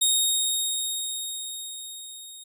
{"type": "tone with level ramp", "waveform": "15% pulse", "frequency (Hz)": 3729, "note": "A#7", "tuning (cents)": 0, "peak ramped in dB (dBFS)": [-11, -34], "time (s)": [0.01, 2.44], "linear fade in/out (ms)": 10, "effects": ["resampled to 32000 Hz"]}